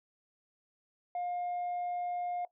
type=tone; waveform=sine; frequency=710 Hz; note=F5; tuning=28 cents sharp; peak=-31 dBFS; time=1.15-2.45 s; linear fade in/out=2 ms; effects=noise-tail reverb RT60 0.1 s tail -17 dB re dry + tanh soft clip ceiling -31 dBFS